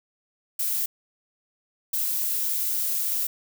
violet noise bursts at uneven times, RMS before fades -26 dBFS, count 2, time 0.59-0.86 / 1.93-3.27 s, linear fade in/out 5 ms, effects none

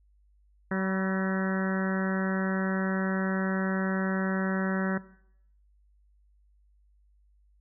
harmonic tone with a mistuned harmonic, 190 Hz, F#3, 46 cents sharp, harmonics 1 / 2 / 3 / 4 / 5 / 6 / 7 / 8 / 9 / 10, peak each -28 / -35 / -37 / -44 / -41 / -45 / -40 / -38 / -38 / -41 dBFS, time 0.71-4.98 s, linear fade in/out 5 ms, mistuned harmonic 5, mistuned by +36 cents, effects noise-tail reverb RT60 0.7 s tail -18 dB re dry + added 50 Hz sine -60 dBFS peak until 7.6 s

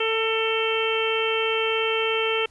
harmonic tone with a mistuned harmonic, 445.8 Hz, A4, 23 cents sharp, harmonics 1 / 2 / 3 / 4 / 5 / 6 / 7, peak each -24 / -33 / -30 / -37 / -31 / -28 / -29 dBFS, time 0-2.46 s, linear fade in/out 5 ms, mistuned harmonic 4, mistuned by +17 cents, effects pink hiss -57 dBFS RMS until 2.5 s + resampled to 24000 Hz

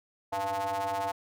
square ring-modulated tone, 97.2 Hz, G2, 14 cents flat, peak -27 dBFS, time 0.32-1.12 s, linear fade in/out 10 ms, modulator 785 Hz, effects none

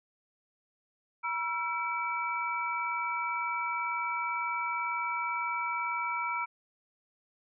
sine tone cluster, 960 / 1342 / 2301 Hz, B5 / E6 / D7, -49 / +31 / -36 cents, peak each -34 / -34 / -35 dBFS, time 1.23-6.46 s, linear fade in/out 20 ms, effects none

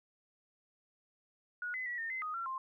sine tone with pitch steps, 1455 / 2027 / 1936 / 1824 / 2057 / 1246 / 1361 / 1053 Hz, F#6 / B6 / B6 / A#6 / C7 / D#6 / F6 / C6, -29 / +45 / -35 / -38 / -30 / +2 / -45 / +11 cents, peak -36 dBFS, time 1.62-2.58 s, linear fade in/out 2 ms, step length 120 ms, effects 13-bit

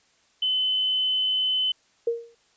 sine tone, 3034 Hz, F#7, 43 cents sharp, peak -21 dBFS, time 0.42-1.72 s, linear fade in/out 5 ms
sine tone with exponential decay, 466.2 Hz, A#4, in tune, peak -18 dBFS, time 2.07-2.35 s, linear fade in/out 5 ms, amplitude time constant 60 ms
effects white hiss -63 dBFS RMS until 2.56 s + resampled to 16000 Hz

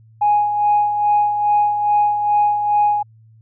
sine tone with tremolo, 830.6 Hz, G#5, in tune, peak -10 dBFS, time 0.21-3.03 s, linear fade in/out 10 ms, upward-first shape sine, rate 2.4 Hz, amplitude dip 55%, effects tanh soft clip ceiling -7 dBFS + added 111 Hz sine -45 dBFS peak until 3.41 s

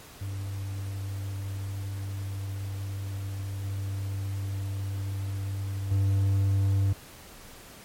triangle tone with level steps, 98 Hz, G2, in tune, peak -29 / -27 / -19 dBFS, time 0.21-6.93 s, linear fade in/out 5 ms, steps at 3.64 / 5.91 s, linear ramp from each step 5 ms, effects pink hiss -48 dBFS RMS until 7.84 s + MP3 64 kbps

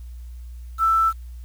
sine tone with quantisation, 1326 Hz, E6, 10 cents sharp, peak -15 dBFS, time 0.78-1.13 s, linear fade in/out 50 ms, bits 7, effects added 60 Hz sine -34 dBFS peak until 1.44 s + white hiss -60 dBFS RMS until 1.44 s

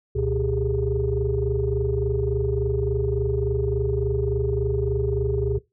sine tone cluster, 69.2 / 121 / 394.1 / 417.6 Hz, C#2 / B2 / G4 / G#4, -2 / -35 / +9 / +10 cents, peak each -26 dBFS, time 0.15-5.59 s, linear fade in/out 10 ms, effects noise-tail reverb RT60 0.2 s tail -19 dB re dry + tanh soft clip ceiling -12 dBFS

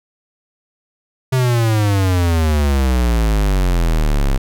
square exponential sweep, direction down, 131.9 to 32.7 Hz, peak -13 dBFS, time 1.32-4.38 s, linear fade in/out 10 ms, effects none

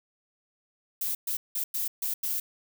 violet noise bursts at uneven times, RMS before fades -30 dBFS, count 6, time 1.01-1.15 / 1.27-1.37 / 1.55-1.64 / 1.74-1.88 / 2.02-2.14 / 2.23-2.4 s, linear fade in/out 5 ms, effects none

